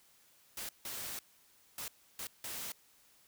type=noise bursts at uneven times; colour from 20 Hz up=white; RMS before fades=-42 dBFS; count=5; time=0.57-0.69 / 0.85-1.19 / 1.78-1.88 / 2.19-2.27 / 2.44-2.72 s; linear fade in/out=2 ms; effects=white hiss -66 dBFS RMS until 3.27 s